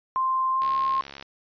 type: tone with pitch glide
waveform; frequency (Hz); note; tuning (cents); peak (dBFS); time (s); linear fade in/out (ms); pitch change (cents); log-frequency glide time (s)
sine; 1046.5 to 1066.6; C6 to C6; 0 to +33; -21; 0.16-1.01; 0; +33; 0.52-0.67
type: click train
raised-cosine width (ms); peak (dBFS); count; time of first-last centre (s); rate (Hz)
0.2; -21; 43; 0.62-1.225; 69.4
effects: resampled to 11025 Hz